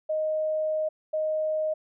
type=tone pair in turn; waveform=sine; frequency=622.3 / 622.3 Hz; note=D#5 / D#5; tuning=0 / 0 cents; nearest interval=unison; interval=0 cents; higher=neither; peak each=-24 dBFS; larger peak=neither; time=0.09-0.89 / 1.13-1.74 s; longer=first; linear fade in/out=10 ms; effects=none